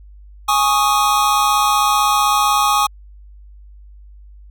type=chord; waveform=square; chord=Ab suspended fourth; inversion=none; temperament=equal; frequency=830.6 / 1108.7 / 1244.5 Hz; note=Ab5 / Db6 / Eb6; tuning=0 / 0 / 0 cents; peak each=-18 dBFS; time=0.48-2.87 s; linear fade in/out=10 ms; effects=added 50 Hz sine -38 dBFS peak until 4.5 s